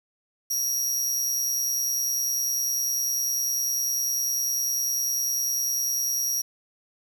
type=tone with amplitude modulation; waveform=sawtooth; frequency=5680 Hz; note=F8; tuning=28 cents sharp; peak=-19 dBFS; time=0.5-6.42 s; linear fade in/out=10 ms; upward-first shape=sine; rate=130 Hz; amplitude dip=50%; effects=8-bit